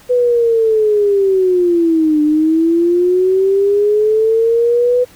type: linear two-way sweep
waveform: sine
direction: down then up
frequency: 498.9 to 298.8 to 498.9 Hz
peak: -9 dBFS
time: 0.09-5.05 s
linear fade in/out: 20 ms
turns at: 2.22 s
effects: pink hiss -44 dBFS RMS until 5.15 s